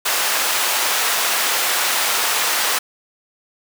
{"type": "high-pass noise", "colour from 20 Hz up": "pink", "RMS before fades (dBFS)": -19, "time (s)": [0.05, 2.79], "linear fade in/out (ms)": 10, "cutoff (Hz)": 880, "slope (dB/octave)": 12, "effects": []}